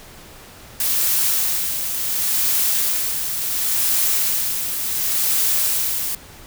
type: noise with tremolo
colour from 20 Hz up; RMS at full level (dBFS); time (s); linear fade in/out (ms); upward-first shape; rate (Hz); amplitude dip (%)
blue; -18; 0.8-6.15; 2; sine; 0.7; 50
effects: pink hiss -42 dBFS RMS until 6.46 s